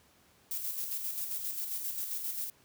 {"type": "noise with tremolo", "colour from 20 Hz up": "violet", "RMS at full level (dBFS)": -35, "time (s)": [0.51, 2.5], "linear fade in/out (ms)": 2, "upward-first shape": "square", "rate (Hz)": 7.5, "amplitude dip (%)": 40, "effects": ["pink hiss -64 dBFS RMS until 2.64 s", "high-pass 80 Hz 12 dB/octave"]}